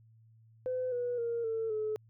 sine tone with pitch steps, 508 / 487.3 / 467.5 / 448.4 / 430.1 Hz, B4 / B4 / A#4 / A4 / A4, +49 / -23 / +5 / +33 / -39 cents, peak -30 dBFS, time 0.66-1.96 s, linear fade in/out 0 ms, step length 260 ms, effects tanh soft clip ceiling -26 dBFS + added 112 Hz sine -58 dBFS peak until 2.09 s

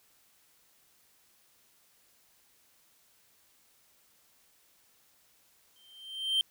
triangle tone with exponential growth, 3136 Hz, G7, in tune, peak -21 dBFS, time 5.76-6.41 s, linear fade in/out 1 ms, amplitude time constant 140 ms, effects white hiss -66 dBFS RMS until 6.5 s

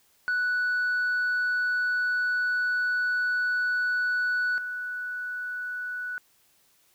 sine tone pair in turn, 1480 / 1480 Hz, F#6 / F#6, 0 / 0 cents, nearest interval unison, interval 0 cents, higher neither, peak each -21 / -30 dBFS, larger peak first, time 0.28-4.58 / 4.58-6.18 s, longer first, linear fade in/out 0 ms, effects tanh soft clip ceiling -22 dBFS + white hiss -64 dBFS RMS until 6.94 s

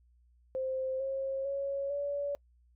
sine tone with pitch steps, 523.3 / 538.6 / 554.4 / 570.7 Hz, C5 / C#5 / C#5 / D5, 0 / -50 / 0 / -50 cents, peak -31 dBFS, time 0.55-2.35 s, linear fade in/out 0 ms, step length 450 ms, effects noise-tail reverb RT60 0.1 s tail -25 dB re dry + added 60 Hz sine -62 dBFS peak until 2.75 s

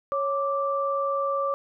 sine tone pair together, 553 / 1171.8 Hz, C#5 / D6, -4 / -4 cents, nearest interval octave + minor second, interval 1300 cents, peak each -26 dBFS, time 0.12-1.54 s, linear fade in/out 0 ms, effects none

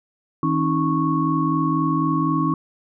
sine tone cluster, 159.5 / 270.2 / 314.2 / 1104 Hz, D#3 / C#4 / D#4 / C#6, +43 / -44 / +17 / -7 cents, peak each -23 dBFS, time 0.43-2.54 s, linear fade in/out 2 ms, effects none

